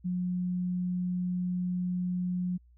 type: tone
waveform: sine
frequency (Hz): 180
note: F#3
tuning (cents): -47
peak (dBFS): -28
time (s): 0.04-2.58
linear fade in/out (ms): 20
effects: added 60 Hz sine -56 dBFS peak until 2.77 s